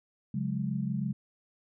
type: chord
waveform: sine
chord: C# suspended fourth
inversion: none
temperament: equal with one note detuned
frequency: 138.59 / 181.5 / 207.7 Hz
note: C#3 / F#3 / G#3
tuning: 0 / -33 / 0 cents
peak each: -33 / -34 / -33 dBFS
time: 0.34-1.13 s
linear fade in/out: 5 ms
effects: none